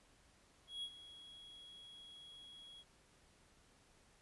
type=tone with ADSR envelope; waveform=triangle; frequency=3322 Hz; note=G#7; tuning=in tune; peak=-39 dBFS; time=0.67-2.84 s; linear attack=160 ms; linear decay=62 ms; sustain=-14 dB; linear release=38 ms; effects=pink hiss -69 dBFS RMS until 4.21 s + resampled to 24000 Hz